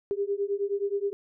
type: beating tone pair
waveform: sine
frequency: 396.8 / 406.3 Hz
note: G4 / G#4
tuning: +21 / -38 cents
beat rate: 9.5 Hz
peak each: -29 dBFS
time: 0.11-1.13 s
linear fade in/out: 0 ms
effects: none